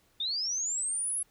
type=linear sweep; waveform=sine; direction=up; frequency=3520 to 11000 Hz; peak=-29 dBFS; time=0.2-1.23 s; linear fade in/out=5 ms; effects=pink hiss -67 dBFS RMS until 1.3 s